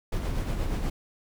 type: noise with tremolo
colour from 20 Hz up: brown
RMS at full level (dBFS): -27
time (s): 0.12-0.9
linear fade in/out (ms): 5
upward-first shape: sine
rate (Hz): 8.4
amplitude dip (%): 40
effects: none